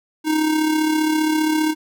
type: tone with amplitude modulation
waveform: square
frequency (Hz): 311.1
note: D#4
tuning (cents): 0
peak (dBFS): -15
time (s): 0.24-1.75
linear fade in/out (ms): 50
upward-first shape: sine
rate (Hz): 35.1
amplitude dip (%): 45
effects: none